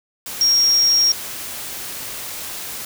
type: tone in noise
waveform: sine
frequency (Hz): 5588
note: F8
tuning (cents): 0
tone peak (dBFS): -12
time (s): 0.41-1.12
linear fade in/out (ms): 2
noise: white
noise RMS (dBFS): -30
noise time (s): 0.26-2.85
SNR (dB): +15
effects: none